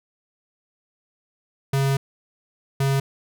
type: tone bursts at uneven times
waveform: square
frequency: 136.8 Hz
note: C#3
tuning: 23 cents flat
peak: -19 dBFS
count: 2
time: 1.73-1.97 / 2.8-3 s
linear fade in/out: 5 ms
effects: none